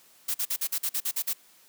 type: noise bursts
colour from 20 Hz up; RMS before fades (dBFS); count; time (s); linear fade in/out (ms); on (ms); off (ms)
blue; -28; 10; 0.28-1.334; 10; 64; 46
effects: white hiss -58 dBFS RMS until 1.68 s + high-pass 150 Hz 12 dB/octave